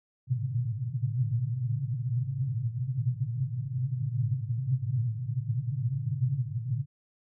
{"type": "band-pass noise", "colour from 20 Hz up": "pink", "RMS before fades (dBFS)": -30, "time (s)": [0.27, 6.86], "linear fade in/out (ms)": 50, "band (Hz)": [110, 140], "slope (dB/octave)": 96, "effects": []}